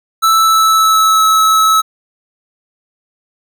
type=tone with pitch glide; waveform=square; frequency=1318.5 to 1297.3 Hz; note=E6 to E6; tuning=0 to -28 cents; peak=-8 dBFS; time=0.22-1.82 s; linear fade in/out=20 ms; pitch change=-28 cents; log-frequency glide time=0.35-1.23 s; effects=none